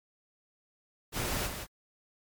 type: noise with echo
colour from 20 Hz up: pink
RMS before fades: -33 dBFS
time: 1.12-1.5 s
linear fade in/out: 50 ms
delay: 170 ms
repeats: 1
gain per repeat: -6 dB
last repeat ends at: 1.67 s
effects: MP3 96 kbps